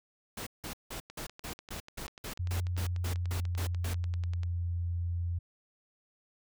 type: noise bursts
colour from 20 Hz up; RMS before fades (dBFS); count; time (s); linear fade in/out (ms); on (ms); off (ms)
pink; -40; 14; 0.37-3.938; 5; 97; 170
type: click train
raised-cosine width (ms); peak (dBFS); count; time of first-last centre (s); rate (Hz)
0.2; -29; 35; 1.1-4.433; 10.2
type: tone with pitch glide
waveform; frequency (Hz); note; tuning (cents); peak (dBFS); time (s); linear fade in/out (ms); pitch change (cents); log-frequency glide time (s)
sine; 88.9 to 86.37; F2 to F2; +31 to -19; -30; 2.39-5.39; 10; -50; 2.66-4.83
effects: none